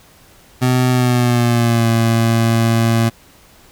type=tone with pitch glide; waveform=25% pulse; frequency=126.4 to 114.58 Hz; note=B2 to A#2; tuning=+41 to -29 cents; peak=-8 dBFS; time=0.61-3.1 s; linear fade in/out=20 ms; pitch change=-170 cents; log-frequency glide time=0.9-1.89 s; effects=pink hiss -47 dBFS RMS until 3.71 s